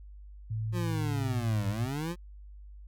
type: tone with pitch glide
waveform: sine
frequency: 110 to 109.3 Hz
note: A2 to A2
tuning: 0 to -11 cents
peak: -30 dBFS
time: 0.5-1.87 s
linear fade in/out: 10 ms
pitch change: -11 cents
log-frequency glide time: 1.33-1.45 s
type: linear two-way sweep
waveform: 25% pulse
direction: down then up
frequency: 180 to 96.1 to 180 Hz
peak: -28 dBFS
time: 0.72-2.16 s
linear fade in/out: 50 ms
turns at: 1.68 s
effects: added 50 Hz sine -45 dBFS peak until 2.87 s